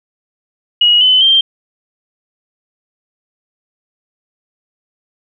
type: tone with pitch steps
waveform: sine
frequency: 2900 / 3028 / 3162 Hz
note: F#7 / F#7 / G7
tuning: -35 / +39 / +14 cents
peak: -6 dBFS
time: 0.81-1.41 s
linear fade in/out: 5 ms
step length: 200 ms
effects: none